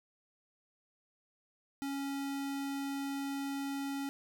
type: tone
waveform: square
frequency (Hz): 277.2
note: C#4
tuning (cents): 0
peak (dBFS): -36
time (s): 1.82-4.09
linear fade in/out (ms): 0
effects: none